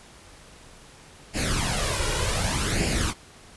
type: noise with flanger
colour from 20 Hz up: pink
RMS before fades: -25 dBFS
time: 1.33-3.14 s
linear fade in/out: 50 ms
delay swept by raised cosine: 0.41 to 2.11 ms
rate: 0.66 Hz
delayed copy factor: +0.65
effects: pink hiss -49 dBFS RMS until 3.56 s + resampled to 24000 Hz